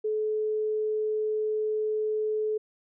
sine tone, 430 Hz, A4, 40 cents flat, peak -25 dBFS, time 0.04-2.58 s, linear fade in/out 10 ms, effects none

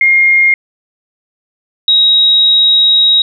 sine tone pair in turn, 2130 / 3806 Hz, C7 / A#7, +30 / +35 cents, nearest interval minor seventh, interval 1005 cents, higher second, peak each -5 dBFS, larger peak neither, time 0.01-0.54 / 1.88-3.22 s, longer second, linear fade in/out 2 ms, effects none

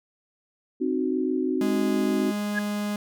sine chord, C diminished, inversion none, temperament equal with one note detuned, 261.6 / 307.9 / 370 Hz, C4 / Eb4 / Gb4, 0 / -18 / 0 cents, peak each -26 / -28 / -27 dBFS, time 0.8-2.32 s, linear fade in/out 20 ms
45% pulse tone, 207.1 Hz, G#3, 5 cents flat, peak -26 dBFS, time 1.61-2.96 s, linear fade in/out 2 ms
sine tone with exponential growth, 1661.2 Hz, G#6, in tune, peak -20 dBFS, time 2.5-2.59 s, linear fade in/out 5 ms, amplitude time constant 19 ms
effects none

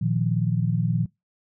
sine chord, Bb suspended fourth, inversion none, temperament equal, 116.54 / 155.56 / 174.61 Hz, Bb2 / Eb3 / F3, 0 / 0 / 0 cents, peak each -24 / -25 / -25 dBFS, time 0.01-1.06 s, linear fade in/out 10 ms, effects noise-tail reverb RT60 0.2 s tail -24 dB re dry

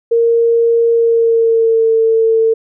sine tone with pitch glide, 463.9 to 449.1 Hz, A#4 to A4, -8 to +35 cents, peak -8 dBFS, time 0.11-2.54 s, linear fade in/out 10 ms, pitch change -57 cents, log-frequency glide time 0.91-1.94 s, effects none

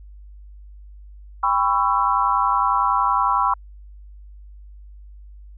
sine chord, C# half-diminished seventh, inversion second, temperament just, 798.3 / 997.9 / 1108.7 / 1330.5 Hz, G5 / B5 / C#6 / E6, +31 / +18 / 0 / +16 cents, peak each -24 / -20 / -21 / -23 dBFS, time 1.43-3.54 s, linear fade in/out 5 ms, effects added 50 Hz sine -39 dBFS peak until 5.57 s

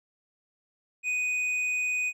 sine tone with hard clipping, 2489 Hz, D#7, in tune, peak -27 dBFS, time 1.03-2.13 s, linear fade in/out 50 ms, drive 5 dB, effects none

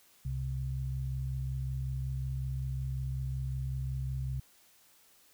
sine tone pair together, 65.41 / 130.82 Hz, C2 / C3, 0 / 0 cents, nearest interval octave, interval 1200 cents, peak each -36 / -34 dBFS, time 0.25-4.4 s, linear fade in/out 5 ms, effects white hiss -63 dBFS RMS until 5.33 s

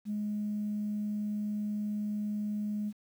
sine tone, 209.2 Hz, G#3, 13 cents sharp, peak -30 dBFS, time 0.05-2.93 s, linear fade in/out 50 ms, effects tanh soft clip ceiling -26 dBFS + 10-bit

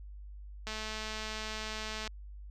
click train, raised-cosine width 0.2 ms, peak -22 dBFS, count 306, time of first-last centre 0.67-2.076 s, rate 217 Hz, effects added 50 Hz sine -44 dBFS peak until 2.5 s

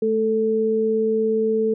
sine tone pair together, 218 / 441.5 Hz, A3 / A4, -16 / +6 cents, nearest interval octave, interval 1222 cents, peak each -24 / -18 dBFS, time 0.02-1.74 s, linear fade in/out 5 ms, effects none

